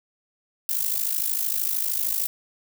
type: noise with amplitude modulation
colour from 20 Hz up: violet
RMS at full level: -22 dBFS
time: 0.69-2.27 s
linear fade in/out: 0 ms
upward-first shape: sine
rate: 53.1 Hz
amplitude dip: 75%
effects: none